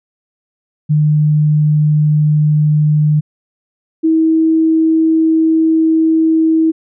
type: tone pair in turn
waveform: sine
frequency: 151.1 / 321.3 Hz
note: D3 / E4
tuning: +50 / -44 cents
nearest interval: octave + minor second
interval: 1306 cents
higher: second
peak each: -8 dBFS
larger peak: neither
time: 0.89-3.21 / 4.03-6.72 s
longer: second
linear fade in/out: 20 ms
effects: none